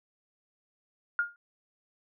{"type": "tone with exponential decay", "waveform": "sine", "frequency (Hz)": 1418, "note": "F6", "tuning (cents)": 26, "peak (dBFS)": -21, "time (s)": [1.19, 1.36], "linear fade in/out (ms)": 1, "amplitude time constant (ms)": 36, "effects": []}